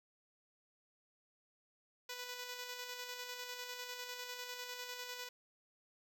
5% pulse tone with tremolo, 493.9 Hz, B4, in tune, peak -31 dBFS, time 2.09-5.29 s, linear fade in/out 5 ms, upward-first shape square, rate 10 Hz, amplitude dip 35%, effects none

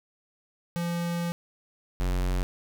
square tone pair in turn, 171.6 / 45.45 Hz, F3 / F#1, -30 / -30 cents, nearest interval octave + major seventh, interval 2300 cents, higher first, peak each -28 / -25 dBFS, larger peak second, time 0.76-1.32 / 2-2.43 s, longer first, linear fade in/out 0 ms, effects none

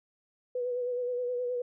sine tone with vibrato, 493 Hz, B4, 3 cents flat, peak -29 dBFS, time 0.55-1.62 s, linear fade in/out 5 ms, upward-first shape sine, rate 9.5 Hz, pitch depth 33 cents each way, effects none

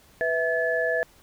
sine tone cluster, 495.5 / 653 / 1722 Hz, B4 / E5 / A6, +6 / -17 / -38 cents, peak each -27 / -26 / -26 dBFS, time 0.21-1.03 s, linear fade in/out 0 ms, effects pink hiss -56 dBFS RMS until 1.22 s

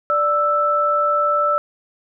sine tone pair together, 588.4 / 1321 Hz, D5 / E6, +3 / +3 cents, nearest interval octave + major second, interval 1400 cents, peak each -20 / -16 dBFS, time 0.1-1.58 s, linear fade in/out 0 ms, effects none

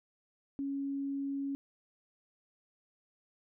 sine tone, 277.2 Hz, C#4, in tune, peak -33 dBFS, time 0.59-1.55 s, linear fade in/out 0 ms, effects none

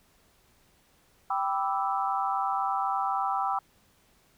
sine chord, E minor seventh, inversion first, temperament equal, 784 / 987.8 / 1174.7 / 1318.5 Hz, G5 / B5 / D6 / E6, 0 / 0 / 0 / 0 cents, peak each -29 / -32 / -33 / -32 dBFS, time 1.3-3.59 s, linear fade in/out 5 ms, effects pink hiss -64 dBFS RMS until 4.37 s

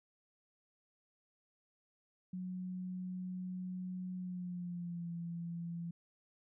sine tone with pitch glide, 183.2 to 169.95 Hz, F#3 to F3, -17 to -47 cents, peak -39 dBFS, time 2.33-5.91 s, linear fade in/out 5 ms, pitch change -130 cents, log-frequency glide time 4.16-5.11 s, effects none

